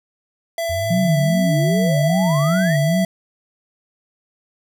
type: tone with pitch glide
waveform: square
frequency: 668 to 661.9 Hz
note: E5 to E5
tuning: +23 to +7 cents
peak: -21 dBFS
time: 0.58-3.05 s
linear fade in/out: 2 ms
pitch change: -16 cents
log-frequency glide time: 1.11-1.17 s
type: exponential sweep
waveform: sine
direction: up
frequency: 82.41 to 1990 Hz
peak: -24 dBFS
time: 0.69-2.78 s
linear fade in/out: 10 ms
type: tone with vibrato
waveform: sine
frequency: 164.81 Hz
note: E3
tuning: in tune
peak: -15 dBFS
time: 0.9-3.05 s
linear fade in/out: 10 ms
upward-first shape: sine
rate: 2.5 Hz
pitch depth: 230 cents each way
effects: none

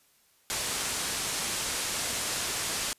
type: low-pass noise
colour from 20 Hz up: white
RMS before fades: -32 dBFS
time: 0.5-2.93 s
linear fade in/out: 0 ms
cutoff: 10000 Hz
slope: 24 dB/octave
effects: white hiss -65 dBFS RMS until 2.98 s + resampled to 32000 Hz

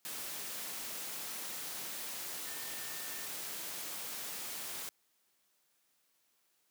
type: tone in noise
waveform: sine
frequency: 1805 Hz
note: A6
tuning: 44 cents sharp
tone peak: -52 dBFS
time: 2.47-3.26 s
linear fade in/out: 0 ms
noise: white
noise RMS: -42 dBFS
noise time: 0.05-4.89 s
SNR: -13 dB
effects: white hiss -75 dBFS RMS until 6.7 s + high-pass 150 Hz 12 dB/octave

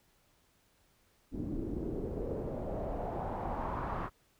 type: noise with low-pass filter sweep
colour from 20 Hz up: pink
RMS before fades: -37 dBFS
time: 1.31-4.1 s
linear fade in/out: 50 ms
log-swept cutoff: 280 to 1200 Hz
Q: 2.7
effects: pink hiss -70 dBFS RMS until 4.39 s

